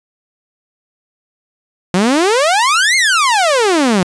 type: exponential two-way sweep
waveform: sawtooth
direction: up then down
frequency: 172.8 to 2188 to 172.8 Hz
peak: -6 dBFS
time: 1.94-4.03 s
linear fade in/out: 0 ms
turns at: 2.96 s
effects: resampled to 22050 Hz